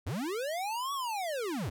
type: linear two-way sweep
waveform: square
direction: up then down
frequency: 69 to 1144 to 69 Hz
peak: -33 dBFS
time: 0.06-1.7 s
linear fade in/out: 10 ms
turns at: 0.93 s
effects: none